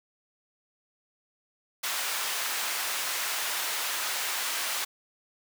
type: high-pass noise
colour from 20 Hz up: pink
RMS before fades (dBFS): -31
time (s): 1.83-4.85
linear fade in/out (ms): 10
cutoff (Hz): 1100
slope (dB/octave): 12
effects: none